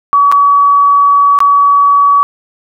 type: tone with dropouts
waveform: sine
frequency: 1136 Hz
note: C#6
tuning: 42 cents sharp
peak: -4 dBFS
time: 0.13-2.23 s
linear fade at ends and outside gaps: 0 ms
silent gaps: 0.316-0.323 / 1.389-1.404 s
effects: none